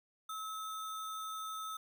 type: tone with sample-and-hold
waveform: sine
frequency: 1294 Hz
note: E6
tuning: 32 cents flat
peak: -39 dBFS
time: 0.29-1.77 s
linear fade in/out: 5 ms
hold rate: 4900 Hz
effects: none